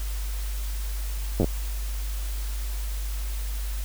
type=slowing click train; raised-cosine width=2 ms; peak=-10 dBFS; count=5; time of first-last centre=1.4-1.444 s; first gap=9 ms; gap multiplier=1.13; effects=added 50 Hz sine -27 dBFS peak until 3.84 s + white hiss -41 dBFS RMS until 3.84 s